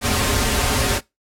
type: noise with comb filter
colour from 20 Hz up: pink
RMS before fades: -19 dBFS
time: 0.01-1.01 s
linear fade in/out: 50 ms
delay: 6.1 ms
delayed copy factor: -0.85
effects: noise-tail reverb RT60 0.2 s tail -22 dB re dry + low-pass 12000 Hz 12 dB/octave